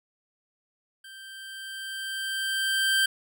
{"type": "tone with level ramp", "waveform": "25% pulse", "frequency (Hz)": 1568, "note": "G6", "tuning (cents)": 0, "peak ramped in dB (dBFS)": [-40, -16], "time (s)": [1.04, 3.06], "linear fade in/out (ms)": 5, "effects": []}